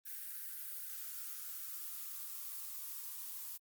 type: noise with high-pass filter sweep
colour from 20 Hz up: violet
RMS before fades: -45 dBFS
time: 0.05-3.58 s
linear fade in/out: 20 ms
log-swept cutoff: 1600 to 970 Hz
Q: 5.3
effects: Opus 32 kbps